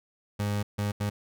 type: tone bursts at uneven times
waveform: 30% pulse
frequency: 102.9 Hz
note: G#2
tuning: 16 cents flat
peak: -24 dBFS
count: 3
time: 0.39-0.63 / 0.78-0.92 / 1-1.1 s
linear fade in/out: 10 ms
effects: none